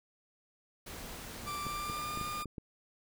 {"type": "noise", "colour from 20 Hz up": "pink", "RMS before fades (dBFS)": -45, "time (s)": [0.86, 2.43], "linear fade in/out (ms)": 10}
{"type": "tone with pitch glide", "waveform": "40% pulse", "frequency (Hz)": [1174.7, 1208.4], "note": ["D6", "D6"], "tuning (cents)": [0, 49], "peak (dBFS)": -36, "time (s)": [1.46, 2.45], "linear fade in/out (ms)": 20, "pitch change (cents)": 49, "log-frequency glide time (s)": [1.63, 2.14]}
{"type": "clicks", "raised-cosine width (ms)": 3, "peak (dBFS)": -28, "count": 6, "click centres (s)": [1.667, 1.899, 2.174, 2.213, 2.457, 2.582]}
{"effects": []}